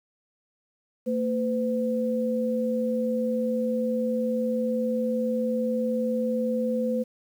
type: tone pair together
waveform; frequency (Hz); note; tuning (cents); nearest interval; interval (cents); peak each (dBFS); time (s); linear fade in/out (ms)
sine; 227.2 / 507.3; A#3 / B4; -44 / +46; octave + major second; 1390; -26; 1.06-7.04; 20
effects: 9-bit